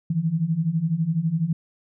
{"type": "beating tone pair", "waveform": "sine", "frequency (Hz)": [155.56, 167.56], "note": ["D#3", "E3"], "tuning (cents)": [0, 29], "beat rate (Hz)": 12, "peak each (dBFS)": [-25, -22], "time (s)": [0.1, 1.53], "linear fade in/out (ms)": 5, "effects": []}